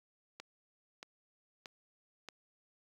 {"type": "click train", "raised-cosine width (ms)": 0.2, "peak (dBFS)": -28, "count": 4, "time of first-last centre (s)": [0.4, 2.287], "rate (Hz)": 1.59, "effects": ["high-pass 200 Hz 12 dB/octave", "10-bit"]}